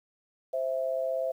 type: tone pair together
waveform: sine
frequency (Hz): 523.3 / 659.3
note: C5 / E5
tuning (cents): 0 / 0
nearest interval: major third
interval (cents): 400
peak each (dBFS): -30 / -30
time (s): 0.53-1.32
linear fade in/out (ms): 10
effects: 10-bit